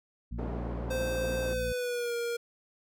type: harmonic tone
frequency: 58.27 Hz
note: A#1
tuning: in tune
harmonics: 1 / 2 / 3 / 4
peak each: -35 / -41 / -44 / -44 dBFS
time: 0.31-1.73 s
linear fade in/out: 10 ms
type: band-pass noise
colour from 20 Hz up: pink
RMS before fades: -40 dBFS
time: 0.38-1.54 s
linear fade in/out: 10 ms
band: 230 to 700 Hz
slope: 12 dB/octave
type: tone with pitch glide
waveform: square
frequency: 520 to 471.4 Hz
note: C5 to A#4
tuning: -11 to +19 cents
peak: -31 dBFS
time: 0.9-2.37 s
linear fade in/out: 10 ms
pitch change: -170 cents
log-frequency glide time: 1.42-2.15 s
effects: none